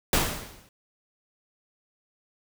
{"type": "noise with exponential decay", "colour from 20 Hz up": "pink", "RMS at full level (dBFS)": -19, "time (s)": [0.13, 0.69], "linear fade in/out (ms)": 2, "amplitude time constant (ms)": 120, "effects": []}